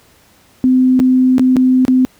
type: tone with dropouts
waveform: sine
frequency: 256.5 Hz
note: C4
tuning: 34 cents flat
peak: -7 dBFS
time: 0.64-2.05 s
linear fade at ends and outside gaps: 0 ms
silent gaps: 0.993-1 / 1.382-1.395 / 1.56-1.567 / 1.851-1.881 s
effects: pink hiss -49 dBFS RMS until 2.19 s + high-pass 60 Hz 12 dB/octave